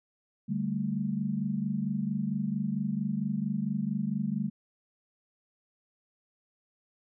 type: chord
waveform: sine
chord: D suspended fourth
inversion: none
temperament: just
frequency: 146.83 / 195.78 / 220.2 Hz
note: D3 / G3 / A3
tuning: 0 / -2 / +2 cents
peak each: -35 / -31 / -32 dBFS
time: 0.48-4.5 s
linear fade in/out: 20 ms
effects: none